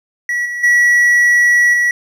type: tone with level steps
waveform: triangle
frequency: 1935 Hz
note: B6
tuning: 36 cents flat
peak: -13 / -18 / -6 / -9 dBFS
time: 0.29-1.91 s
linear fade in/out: 2 ms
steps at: 0.45 / 0.63 / 1.73 s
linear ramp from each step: 10 ms
effects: none